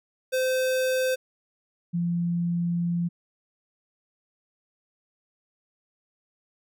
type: tone pair in turn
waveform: square / sine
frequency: 516 / 172.19 Hz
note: C5 / F3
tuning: -24 / -24 cents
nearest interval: octave + perfect fifth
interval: 1900 cents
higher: first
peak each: -23 / -23 dBFS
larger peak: neither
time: 0.32-1.16 / 1.93-3.09 s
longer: second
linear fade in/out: 20 ms
effects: none